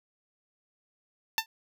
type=tone with exponential decay; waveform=10% pulse; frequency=893 Hz; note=A5; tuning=25 cents sharp; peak=-12 dBFS; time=1.38-1.46 s; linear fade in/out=1 ms; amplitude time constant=16 ms; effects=none